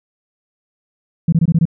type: tone bursts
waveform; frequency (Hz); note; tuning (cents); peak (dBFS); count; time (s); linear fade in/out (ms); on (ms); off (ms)
sine; 164.81; E3; 0; -8; 6; 1.28-1.654; 5; 44; 22
effects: tanh soft clip ceiling -4 dBFS